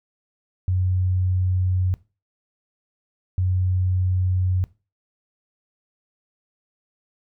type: tone pair in turn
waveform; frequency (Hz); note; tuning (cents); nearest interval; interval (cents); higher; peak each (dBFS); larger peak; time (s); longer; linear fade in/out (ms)
sine; 92 / 92; F#2 / F#2; -9 / -9; unison; 0; neither; -18; neither; 0.68-1.94 / 3.38-4.64; neither; 0
effects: noise-tail reverb RT60 0.3 s tail -19 dB re dry